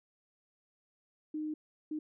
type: tone bursts at uneven times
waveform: sine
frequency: 306.9 Hz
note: D#4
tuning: 24 cents flat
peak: -34 dBFS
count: 2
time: 1.34-1.54 / 1.91-1.99 s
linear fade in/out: 5 ms
effects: none